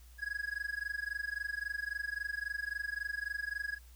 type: tone with amplitude modulation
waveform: triangle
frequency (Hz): 1663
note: G#6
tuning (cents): +2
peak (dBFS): -30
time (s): 0.18-3.79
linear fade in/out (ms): 50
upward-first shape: sine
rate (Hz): 23.7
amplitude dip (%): 95
effects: added 60 Hz sine -53 dBFS peak until 3.95 s + white hiss -64 dBFS RMS until 3.95 s